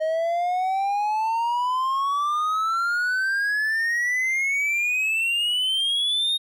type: exponential sweep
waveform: triangle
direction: up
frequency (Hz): 624 to 3729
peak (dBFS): -19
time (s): 0-6.38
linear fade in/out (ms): 20
effects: none